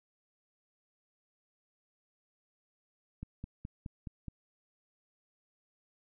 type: click train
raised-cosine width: 5 ms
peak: -28 dBFS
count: 6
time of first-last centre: 3.23-4.283 s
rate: 4.75 Hz
effects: none